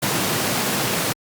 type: high-pass noise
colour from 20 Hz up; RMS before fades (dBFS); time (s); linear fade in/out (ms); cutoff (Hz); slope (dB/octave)
pink; -22; 0.02-1.13; 10; 110; 48
effects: Opus 48 kbps